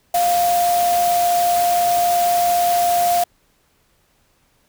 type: tone in noise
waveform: sine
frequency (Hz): 701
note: F5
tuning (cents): +6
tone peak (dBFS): -14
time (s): 0.14-3.24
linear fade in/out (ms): 5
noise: white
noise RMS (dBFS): -26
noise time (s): 0.14-3.24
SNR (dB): +9
effects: pink hiss -61 dBFS RMS until 4.68 s